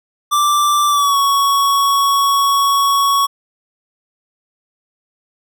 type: tone with pitch glide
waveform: square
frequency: 1174.7 to 1115.2 Hz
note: D6 to C#6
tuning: 0 to +10 cents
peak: -12 dBFS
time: 0.31-3.27 s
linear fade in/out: 20 ms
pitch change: -90 cents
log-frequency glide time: 0.88-1.16 s
effects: none